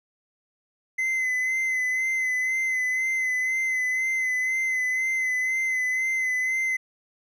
triangle tone with vibrato, 2043 Hz, C7, 42 cents flat, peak -21 dBFS, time 0.98-6.77 s, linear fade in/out 10 ms, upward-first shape sine, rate 2 Hz, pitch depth 30 cents each way, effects none

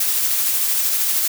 blue noise with tremolo, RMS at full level -18 dBFS, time 0-1.28 s, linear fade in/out 5 ms, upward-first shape sine, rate 13 Hz, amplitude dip 25%, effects none

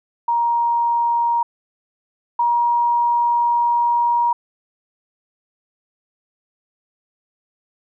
sine tone pair in turn, 941 / 949.7 Hz, A#5 / A#5, +16 / +32 cents, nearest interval unison, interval 16 cents, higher second, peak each -15 / -14 dBFS, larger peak second, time 0.28-1.43 / 2.39-4.33 s, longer second, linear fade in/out 5 ms, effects none

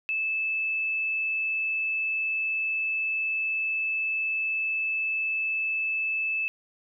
sine tone, 2621 Hz, E7, 11 cents flat, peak -25 dBFS, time 0.09-6.48 s, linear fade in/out 0 ms, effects none

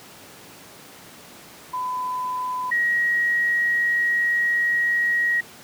sine tone pair in turn, 1005 / 1897.2 Hz, B5 / A#6, +30 / +30 cents, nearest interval major seventh, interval 1100 cents, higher second, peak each -24 / -18 dBFS, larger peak second, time 1.73-2.71 / 2.71-5.41 s, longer second, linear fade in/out 10 ms, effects pink hiss -44 dBFS RMS until 5.63 s + high-pass 150 Hz 12 dB/octave

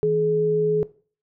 sine tone pair together, 161.15 / 423.8 Hz, E3 / G#4, -39 / +35 cents, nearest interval octave + perfect fourth, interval 1674 cents, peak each -27 / -17 dBFS, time 0.03-0.83 s, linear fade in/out 0 ms, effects noise-tail reverb RT60 0.4 s tail -18 dB re dry

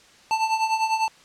square tone with tremolo, 885 Hz, A5, 10 cents sharp, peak -18 dBFS, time 0.31-1.08 s, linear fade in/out 0 ms, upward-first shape triangle, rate 10 Hz, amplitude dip 75%, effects white hiss -52 dBFS RMS until 1.24 s + low-pass 6000 Hz 12 dB/octave

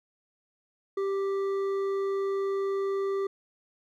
sine tone with hard clipping, 392 Hz, G4, in tune, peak -28 dBFS, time 0.97-3.27 s, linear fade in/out 5 ms, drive 7 dB, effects none

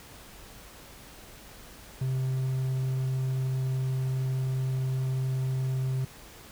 triangle tone, 130.81 Hz, C3, in tune, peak -24 dBFS, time 2.01-6.05 s, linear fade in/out 5 ms, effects added 50 Hz sine -56 dBFS peak until 6.51 s + pink hiss -49 dBFS RMS until 6.51 s

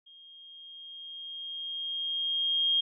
sine tone with level ramp, 3234 Hz, G#7, 47 cents flat, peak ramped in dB -51 to -22 dBFS, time 0.06-2.81 s, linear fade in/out 10 ms, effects none

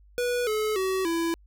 square tone with pitch steps, 488.1 / 429.9 / 378.6 / 333.4 Hz, B4 / A4 / F#4 / E4, -20 / -40 / +40 / +20 cents, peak -25 dBFS, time 0.18-1.34 s, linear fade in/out 0 ms, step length 290 ms, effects added 50 Hz sine -52 dBFS peak until 1.46 s

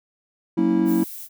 triangle chord, F# dominant seventh, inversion none, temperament equal with one note detuned, 185 / 233.1 / 277.2 / 326 Hz, F#3 / A#3 / C#4 / E4, 0 / 0 / 0 / -19 cents, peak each -22 / -22 / -23 / -17 dBFS, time 0.57-1.04 s, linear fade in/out 10 ms
violet noise, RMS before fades -36 dBFS, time 0.85-1.29 s, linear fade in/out 50 ms
effects none

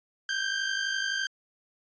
sawtooth tone pair together, 1548.2 / 1600 Hz, G6 / G6, -22 / +35 cents, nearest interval minor second, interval 57 cents, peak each -27 dBFS, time 0.29-1.27 s, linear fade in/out 2 ms, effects resampled to 16000 Hz

